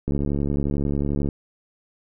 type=click train; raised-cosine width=3 ms; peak=-12 dBFS; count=87; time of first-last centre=0.08-1.288 s; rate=71.2 Hz; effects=none